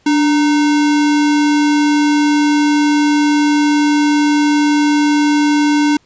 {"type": "tone with sample-and-hold", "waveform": "sine", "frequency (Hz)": 293.7, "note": "D4", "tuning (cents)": 0, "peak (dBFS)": -9, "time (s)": [0.06, 5.97], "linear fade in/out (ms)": 5, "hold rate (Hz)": 1225, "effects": ["pink hiss -54 dBFS RMS until 6.05 s", "resampled to 16000 Hz"]}